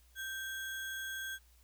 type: tone with sample-and-hold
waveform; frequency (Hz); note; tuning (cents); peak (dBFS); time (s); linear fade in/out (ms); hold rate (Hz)
sine; 1568; G6; 0; -38; 0.15-1.39; 50; 4900
effects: added 60 Hz sine -62 dBFS peak until 1.63 s + white hiss -69 dBFS RMS until 1.63 s